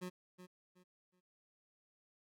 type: tone with echo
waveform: 25% pulse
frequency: 181.5 Hz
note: F#3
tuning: 33 cents flat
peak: -38 dBFS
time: 0.01-0.1 s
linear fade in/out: 20 ms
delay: 370 ms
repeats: 3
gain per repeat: -11 dB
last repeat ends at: 1.21 s
effects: AAC 48 kbps